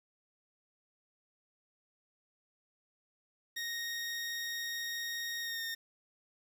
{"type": "tone with pitch glide", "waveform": "20% pulse", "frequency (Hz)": [1864.7, 1834.8], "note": ["A#6", "A#6"], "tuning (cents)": [0, -28], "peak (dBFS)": -31, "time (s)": [3.56, 5.75], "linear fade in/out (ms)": 10, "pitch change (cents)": -28, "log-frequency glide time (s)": [5.41, 5.62], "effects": ["10-bit"]}